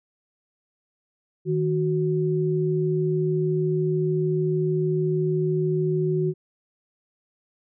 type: tone pair together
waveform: sine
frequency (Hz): 156.47 / 370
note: D#3 / F#4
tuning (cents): +10 / 0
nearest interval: octave + minor third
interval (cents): 1490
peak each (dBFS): -23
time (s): 1.45-6.34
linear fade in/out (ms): 50
effects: none